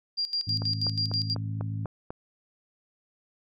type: tone with tremolo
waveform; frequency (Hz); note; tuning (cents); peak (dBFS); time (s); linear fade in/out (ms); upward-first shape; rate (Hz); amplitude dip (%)
sine; 4772; D8; +27; -25; 0.17-1.35; 20; square; 6.2; 80
type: harmonic tone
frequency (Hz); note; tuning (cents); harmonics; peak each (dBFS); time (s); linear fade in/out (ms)
53.6; A1; -45; 2 / 3 / 4 / 5; -30 / -38 / -45 / -43; 0.47-1.86; 5
type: click train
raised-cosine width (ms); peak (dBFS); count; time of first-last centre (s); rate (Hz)
1; -22; 7; 0.62-2.105; 4.04
effects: none